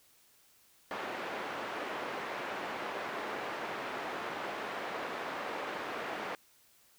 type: band-pass noise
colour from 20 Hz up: pink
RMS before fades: -39 dBFS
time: 0.91-6.35 s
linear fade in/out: 0 ms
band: 430 to 2000 Hz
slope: 12 dB/octave
effects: white hiss -65 dBFS RMS until 6.98 s